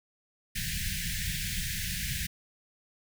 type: band-stop noise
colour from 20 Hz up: pink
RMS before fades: -33 dBFS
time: 0.55-2.27 s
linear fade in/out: 10 ms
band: 200 to 1600 Hz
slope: 96 dB/octave
effects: none